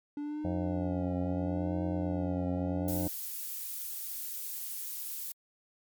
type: tone with vibrato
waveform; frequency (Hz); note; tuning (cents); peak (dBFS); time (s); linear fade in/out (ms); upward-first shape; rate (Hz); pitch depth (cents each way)
triangle; 289.7; D4; -24; -32; 0.17-3.08; 2; triangle; 0.75; 110
type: harmonic tone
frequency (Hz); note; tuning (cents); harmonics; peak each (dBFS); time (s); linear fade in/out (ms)
89.1; F2; +35; 1 / 2 / 3 / 4 / 5 / 6 / 7 / 8 / 9; -35 / -35 / -48 / -49 / -48 / -40 / -42 / -46 / -49; 0.44-3.08; 10
type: noise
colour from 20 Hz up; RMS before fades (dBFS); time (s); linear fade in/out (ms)
violet; -38; 2.88-5.32; 2
effects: MP3 96 kbps